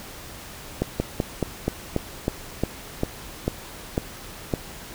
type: slowing click train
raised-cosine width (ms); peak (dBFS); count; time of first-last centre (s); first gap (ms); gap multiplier
2; -8; 12; 0.82-4.538; 180; 1.12
effects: pink hiss -40 dBFS RMS until 4.94 s